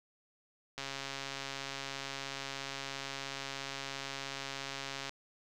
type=click train; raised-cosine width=0.2 ms; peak=-22 dBFS; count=592; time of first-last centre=0.78-5.094 s; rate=137 Hz; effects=none